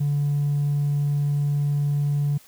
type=tone with hard clipping; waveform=sine; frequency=144.3 Hz; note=D3; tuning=30 cents flat; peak=-20 dBFS; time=0-2.38 s; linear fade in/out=10 ms; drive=1 dB; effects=white hiss -52 dBFS RMS until 2.47 s